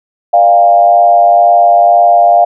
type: tone with frequency modulation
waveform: sine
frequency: 698.5 Hz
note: F5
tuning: in tune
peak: -3 dBFS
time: 0.33-2.45 s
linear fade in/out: 10 ms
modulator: 102 Hz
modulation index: 0.73
effects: none

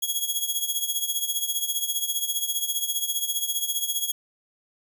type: tone with tremolo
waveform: 10% pulse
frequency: 3322 Hz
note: G#7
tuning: in tune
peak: -13 dBFS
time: 0.02-4.12 s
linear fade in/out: 10 ms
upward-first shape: triangle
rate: 15 Hz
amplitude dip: 80%
effects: none

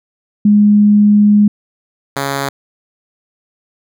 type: tone pair in turn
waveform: sine / 5% pulse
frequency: 207.5 / 138.49 Hz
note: G#3 / C#3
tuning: -1 / -1 cents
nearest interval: perfect fifth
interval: 700 cents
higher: first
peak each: -5 dBFS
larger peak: neither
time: 0.45-1.48 / 2.16-2.49 s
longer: first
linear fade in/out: 5 ms
effects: none

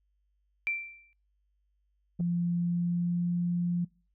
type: tone with exponential decay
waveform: sine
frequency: 2349 Hz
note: D7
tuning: in tune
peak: -25 dBFS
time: 0.67-1.13 s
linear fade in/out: 0 ms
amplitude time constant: 98 ms
type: tone with pitch glide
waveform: sine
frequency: 173.2 to 174.51 Hz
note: F3 to F3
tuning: -14 to -1 cents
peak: -26 dBFS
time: 2.19-3.85 s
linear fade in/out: 10 ms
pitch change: +13 cents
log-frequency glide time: 2.57-3.32 s
type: clicks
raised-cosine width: 2 ms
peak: -32 dBFS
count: 2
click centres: 2.2 / 2.208 s
effects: noise-tail reverb RT60 0.4 s tail -26 dB re dry + added 50 Hz sine -70 dBFS peak until 4.14 s

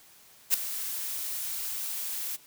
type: noise with ADSR envelope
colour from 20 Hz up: blue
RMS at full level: -20 dBFS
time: 0.5-2.37 s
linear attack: 39 ms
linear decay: 6 ms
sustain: -14 dB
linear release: 21 ms
effects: white hiss -56 dBFS RMS until 2.46 s

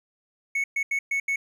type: tone bursts at uneven times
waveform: triangle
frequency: 2210 Hz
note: C#7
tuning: 6 cents flat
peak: -21 dBFS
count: 5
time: 0.55-0.64 / 0.76-0.83 / 0.91-0.99 / 1.11-1.2 / 1.28-1.36 s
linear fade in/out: 5 ms
effects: none

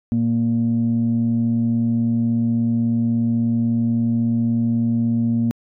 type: tone pair together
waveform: sine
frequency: 116.54 / 232.9 Hz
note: A#2 / A#3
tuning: 0 / -1 cents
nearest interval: octave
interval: 1199 cents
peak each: -21 / -16 dBFS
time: 0.12-5.51 s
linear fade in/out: 0 ms
effects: tanh soft clip ceiling -11 dBFS

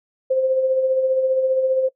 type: tone with tremolo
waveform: sine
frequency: 523.3 Hz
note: C5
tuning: in tune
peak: -14 dBFS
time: 0.3-1.89 s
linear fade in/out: 10 ms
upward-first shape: sine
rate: 15 Hz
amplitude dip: 45%
effects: noise-tail reverb RT60 0.1 s tail -20 dB re dry

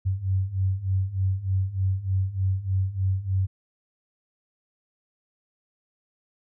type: beating tone pair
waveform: sine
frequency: 93.3 / 96.6 Hz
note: F#2 / G2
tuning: +15 / -25 cents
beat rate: 3.3 Hz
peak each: -27 / -24 dBFS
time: 0.05-3.47 s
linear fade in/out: 20 ms
effects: none

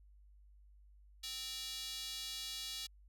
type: tone with high-pass filter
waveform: square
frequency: 260 Hz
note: C4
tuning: 11 cents flat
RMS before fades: -44 dBFS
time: 1.23-2.87 s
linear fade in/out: 10 ms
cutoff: 3800 Hz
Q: 2.5
effects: added 50 Hz sine -59 dBFS peak until 3.08 s

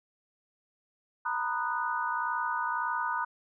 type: chord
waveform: sine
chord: B major seventh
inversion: third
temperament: just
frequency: 926 / 987.8 / 1234.7 / 1481.6 Hz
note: A#5 / B5 / D#6 / F#6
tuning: -12 / 0 / -14 / +2 cents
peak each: -34 dBFS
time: 1.25-3.25 s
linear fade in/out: 10 ms
effects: none

